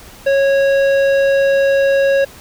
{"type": "tone with tanh clipping", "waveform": "sine", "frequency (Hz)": 550, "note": "C#5", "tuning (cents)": -14, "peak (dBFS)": -12, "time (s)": [0.26, 2.25], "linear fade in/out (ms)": 10, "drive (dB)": 13, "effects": ["pink hiss -39 dBFS RMS until 2.4 s"]}